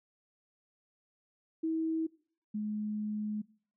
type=tone pair in turn; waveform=sine; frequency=322.3 / 211.5 Hz; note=E4 / G#3; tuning=-39 / +32 cents; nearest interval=perfect fifth; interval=729 cents; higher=first; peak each=-29 / -32 dBFS; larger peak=first; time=1.63-2.07 / 2.54-3.42 s; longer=second; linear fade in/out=10 ms; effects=noise-tail reverb RT60 0.5 s tail -22 dB re dry